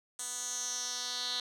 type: tone with band-pass filter sweep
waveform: 10% pulse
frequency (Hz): 246.9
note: B3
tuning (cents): 0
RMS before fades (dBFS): -37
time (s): 0.19-1.4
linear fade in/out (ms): 2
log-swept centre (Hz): 7900 to 4100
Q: 4.4
effects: none